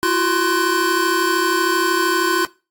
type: tone cluster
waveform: square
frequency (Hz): 337 / 369.9 / 1047 / 1507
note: E4 / F#4 / C6 / F#6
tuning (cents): +38 / 0 / +1 / +31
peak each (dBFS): -22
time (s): 0.03-2.45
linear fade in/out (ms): 0
effects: noise-tail reverb RT60 0.3 s tail -21 dB re dry + AAC 64 kbps